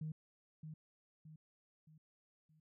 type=tone with echo; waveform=sine; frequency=155.9 Hz; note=D#3; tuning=4 cents sharp; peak=-39 dBFS; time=0.01-0.12 s; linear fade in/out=5 ms; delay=620 ms; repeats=4; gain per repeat=-7 dB; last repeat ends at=2.6 s; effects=tanh soft clip ceiling -35 dBFS